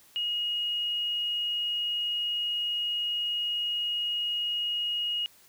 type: tone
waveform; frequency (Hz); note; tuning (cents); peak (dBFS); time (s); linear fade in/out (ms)
sine; 2880; F#7; -47; -27; 0.16-5.26; 0
effects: white hiss -58 dBFS RMS until 5.48 s